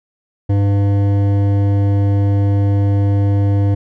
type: tone with hard clipping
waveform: triangle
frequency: 100.2 Hz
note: G2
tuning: 38 cents sharp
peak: -13 dBFS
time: 0.49-3.75 s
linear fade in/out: 10 ms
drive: 16 dB
effects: none